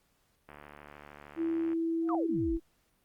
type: click train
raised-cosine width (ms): 0.5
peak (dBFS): -33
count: 92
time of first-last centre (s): 0.49-1.731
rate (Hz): 73.3
type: tone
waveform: sine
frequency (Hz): 329.6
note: E4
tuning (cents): 0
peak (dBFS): -28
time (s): 1.36-2.6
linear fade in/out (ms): 50
type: tone with exponential growth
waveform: sine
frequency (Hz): 706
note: F5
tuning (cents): +19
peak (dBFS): -27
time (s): 2.02-2.15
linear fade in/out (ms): 1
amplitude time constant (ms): 28
type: exponential sweep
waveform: sine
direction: down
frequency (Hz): 1338 to 36.94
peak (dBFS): -34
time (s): 2.09-2.57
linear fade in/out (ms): 0
effects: pink hiss -72 dBFS RMS until 3.04 s + Opus 48 kbps